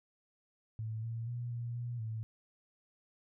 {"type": "tone with pitch steps", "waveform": "sine", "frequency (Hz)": [110.5, 114.7, 120.5, 118.6, 120.3, 111], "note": ["A2", "A#2", "B2", "A#2", "B2", "A2"], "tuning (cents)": [8, -28, -42, 30, -45, 16], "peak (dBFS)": -36, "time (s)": [0.79, 2.23], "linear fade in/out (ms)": 0, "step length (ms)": 240, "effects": []}